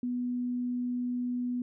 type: tone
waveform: sine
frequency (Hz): 246.2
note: B3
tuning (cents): -5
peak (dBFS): -29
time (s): 0.03-1.62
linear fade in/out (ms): 2
effects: none